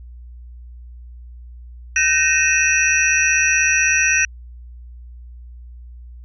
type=tone cluster; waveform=sine; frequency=1533 / 1856 / 2494 / 2650 / 5820 Hz; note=G6 / A#6 / D#7 / E7 / F#8; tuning=-39 / -8 / +3 / +9 / -29 cents; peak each=-20 dBFS; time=1.96-4.25 s; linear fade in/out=2 ms; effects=added 60 Hz sine -35 dBFS peak until 6.24 s